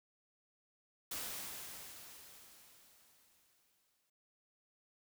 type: noise with exponential decay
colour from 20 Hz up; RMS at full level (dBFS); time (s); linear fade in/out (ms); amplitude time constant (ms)
white; -41; 1.11-4.1; 5; 650
effects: none